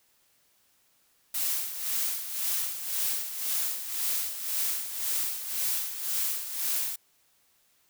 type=noise with tremolo; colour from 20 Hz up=blue; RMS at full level=-28 dBFS; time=1.34-6.96 s; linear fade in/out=5 ms; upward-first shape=sine; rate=1.9 Hz; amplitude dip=65%; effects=white hiss -67 dBFS RMS until 7.89 s